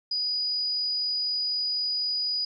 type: tone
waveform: sine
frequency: 4928 Hz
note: D#8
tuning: 17 cents flat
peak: -25 dBFS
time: 0.11-2.45 s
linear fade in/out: 5 ms
effects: none